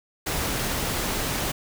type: noise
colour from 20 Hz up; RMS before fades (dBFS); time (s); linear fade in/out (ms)
pink; -27; 0.26-1.52; 10
effects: none